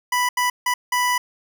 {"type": "tone bursts at uneven times", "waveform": "25% pulse", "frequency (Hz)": 987.8, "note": "B5", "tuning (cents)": 0, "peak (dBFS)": -14, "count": 4, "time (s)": [[0.12, 0.29], [0.37, 0.5], [0.66, 0.74], [0.92, 1.18]], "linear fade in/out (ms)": 5, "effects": []}